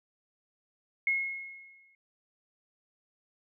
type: tone with exponential decay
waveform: sine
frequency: 2166 Hz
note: C#7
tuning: 41 cents flat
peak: -23 dBFS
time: 1.07-1.95 s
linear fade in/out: 2 ms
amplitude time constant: 190 ms
effects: none